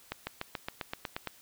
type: accelerating click train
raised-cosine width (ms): 0.3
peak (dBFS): -18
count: 10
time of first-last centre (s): 0.12-1.273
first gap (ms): 150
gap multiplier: 0.96
effects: white hiss -58 dBFS RMS until 1.41 s